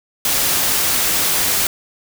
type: noise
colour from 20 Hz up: white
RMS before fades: -17 dBFS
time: 0.25-1.67 s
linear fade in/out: 2 ms
effects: none